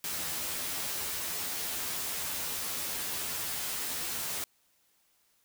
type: noise with comb filter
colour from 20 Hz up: white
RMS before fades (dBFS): -35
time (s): 0.04-4.44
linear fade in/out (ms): 0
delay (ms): 12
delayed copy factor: +0.8
effects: white hiss -70 dBFS RMS until 5.44 s